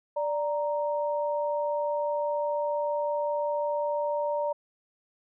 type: tone pair together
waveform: sine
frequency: 587.3 / 932.3 Hz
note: D5 / A#5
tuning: 0 / 0 cents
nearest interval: minor sixth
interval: 800 cents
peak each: -27 / -31 dBFS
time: 0.16-4.53 s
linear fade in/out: 10 ms
effects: none